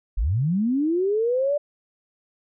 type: linear sweep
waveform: sine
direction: up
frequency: 37.11 to 594 Hz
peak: -19 dBFS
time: 0.17-1.58 s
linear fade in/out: 10 ms
effects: none